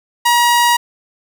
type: tone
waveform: sawtooth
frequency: 955 Hz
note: A#5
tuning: 42 cents sharp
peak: -6 dBFS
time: 0.25-0.77 s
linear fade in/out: 10 ms
effects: none